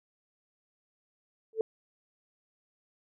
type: tone with exponential growth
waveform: sine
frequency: 443.2 Hz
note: A4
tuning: 13 cents sharp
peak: -20 dBFS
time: 1.53-1.61 s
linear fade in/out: 1 ms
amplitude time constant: 17 ms
effects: none